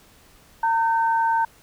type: tone pair together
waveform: sine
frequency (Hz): 912 / 1538.7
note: A#5 / G6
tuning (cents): -38 / -33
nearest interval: major sixth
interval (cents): 905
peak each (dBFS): -18 / -27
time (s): 0.63-1.45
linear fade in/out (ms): 5
effects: pink hiss -53 dBFS RMS until 1.62 s